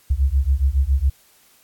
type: beating tone pair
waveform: sine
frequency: 64.5 / 71.7 Hz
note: C2 / D2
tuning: -24 / -41 cents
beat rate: 7.2 Hz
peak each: -18 dBFS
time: 0.1-1.1 s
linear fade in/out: 10 ms
effects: white hiss -55 dBFS RMS until 1.63 s + AAC 64 kbps